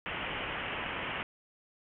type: low-pass noise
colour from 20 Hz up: white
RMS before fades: -37 dBFS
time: 0.06-1.23 s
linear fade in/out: 0 ms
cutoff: 3100 Hz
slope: 96 dB/octave
effects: none